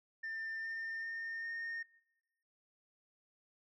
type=tone with pitch steps; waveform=sine; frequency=1795 / 1808.5 / 1822.2 / 1835.9 Hz; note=A6 / A6 / A#6 / A#6; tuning=+34 / +47 / -40 / -27 cents; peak=-37 dBFS; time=0.23-1.83 s; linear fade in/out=10 ms; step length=400 ms; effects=noise-tail reverb RT60 1.0 s tail -22 dB re dry + tanh soft clip ceiling -37 dBFS